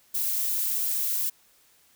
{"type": "noise", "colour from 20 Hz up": "violet", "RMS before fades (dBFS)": -27, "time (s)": [0.14, 1.3], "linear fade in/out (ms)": 10, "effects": ["white hiss -61 dBFS RMS until 1.95 s"]}